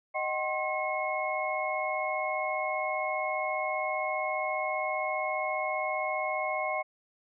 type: tone cluster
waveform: sine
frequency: 621 / 756 / 1064 / 2174 Hz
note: D#5 / F#5 / C6 / C#7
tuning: -3 / +37 / +29 / -34 cents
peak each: -33 / -34 / -35 / -34 dBFS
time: 0.14-6.83 s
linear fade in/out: 20 ms
effects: none